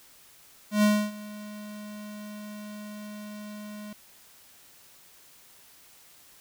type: tone with ADSR envelope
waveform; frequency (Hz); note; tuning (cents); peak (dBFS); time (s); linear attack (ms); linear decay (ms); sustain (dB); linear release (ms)
square; 209.4; G#3; +15; -18; 0.71-3.93; 120; 280; -21; 3
effects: white hiss -55 dBFS RMS until 6.4 s